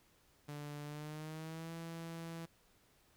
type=tone with pitch glide; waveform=sawtooth; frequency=146.83 to 165.77 Hz; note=D3 to E3; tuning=0 to +10 cents; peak=-40 dBFS; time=0.48-2.46 s; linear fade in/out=10 ms; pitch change=+210 cents; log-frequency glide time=0.84-1.73 s; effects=pink hiss -70 dBFS RMS until 3.16 s